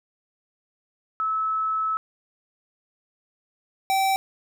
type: tone pair in turn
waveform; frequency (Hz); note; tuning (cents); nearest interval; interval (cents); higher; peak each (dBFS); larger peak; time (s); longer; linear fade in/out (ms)
sine / square; 1300 / 773; E6 / G5; -24 / -24; major sixth; 900; first; -22 / -20; second; 1.2-1.97 / 3.9-4.16; first; 0
effects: none